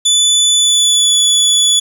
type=tone with pitch glide; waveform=25% pulse; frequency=3481 to 3431 Hz; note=A7 to A7; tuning=-19 to -44 cents; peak=-4 dBFS; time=0.05-1.8 s; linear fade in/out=10 ms; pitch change=-25 cents; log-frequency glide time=0.57-1.16 s; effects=7-bit